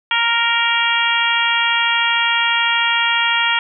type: harmonic tone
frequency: 466.2 Hz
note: A#4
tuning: in tune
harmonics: 2 / 3 / 4 / 5 / 6 / 7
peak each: -21 / -21 / -21 / -21 / -21 / -21 dBFS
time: 0.11-3.59 s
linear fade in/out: 2 ms
effects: none